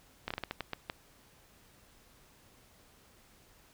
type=slowing click train; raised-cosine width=0.3 ms; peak=-19 dBFS; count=9; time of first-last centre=0.28-0.899 s; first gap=25 ms; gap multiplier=1.31; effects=pink hiss -62 dBFS RMS until 3.73 s